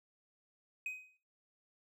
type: tone with exponential decay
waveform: triangle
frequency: 2515 Hz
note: D#7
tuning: 18 cents sharp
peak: -33 dBFS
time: 0.86-1.17 s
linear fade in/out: 2 ms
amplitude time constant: 67 ms
effects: noise-tail reverb RT60 0.3 s tail -18 dB re dry